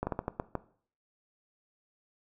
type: slowing click train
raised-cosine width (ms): 1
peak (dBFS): -17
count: 7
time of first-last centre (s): 0.03-0.553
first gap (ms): 40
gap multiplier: 1.31
effects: noise-tail reverb RT60 0.5 s tail -17 dB re dry